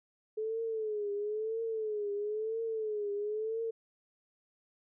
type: tone with vibrato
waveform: sine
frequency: 430 Hz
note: A4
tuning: 40 cents flat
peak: -32 dBFS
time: 0.37-3.71 s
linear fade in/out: 10 ms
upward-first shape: triangle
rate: 1 Hz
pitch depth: 110 cents each way
effects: none